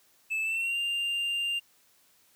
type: tone with pitch glide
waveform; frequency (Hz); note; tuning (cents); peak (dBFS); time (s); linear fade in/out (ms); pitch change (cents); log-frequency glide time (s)
triangle; 2621 to 2793; E7 to F7; -11 to -1; -26; 0.3-1.6; 20; +110; 0.42-0.78
effects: white hiss -64 dBFS RMS until 2.35 s + high-pass 60 Hz 12 dB/octave